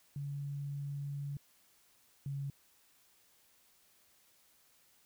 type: tone pair in turn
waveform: sine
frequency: 141.9 / 139.46 Hz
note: C#3 / C#3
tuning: +41 / +11 cents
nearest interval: unison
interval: 30 cents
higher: first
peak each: -37 / -36 dBFS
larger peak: second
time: 0.16-1.37 / 2.26-2.5 s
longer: first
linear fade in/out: 2 ms
effects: white hiss -68 dBFS RMS until 5.05 s